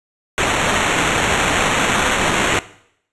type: noise with sample-and-hold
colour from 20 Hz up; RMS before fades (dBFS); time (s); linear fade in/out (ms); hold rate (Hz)
violet; -17; 0.38-2.59; 0; 4900
effects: noise-tail reverb RT60 0.7 s tail -18 dB re dry + resampled to 24000 Hz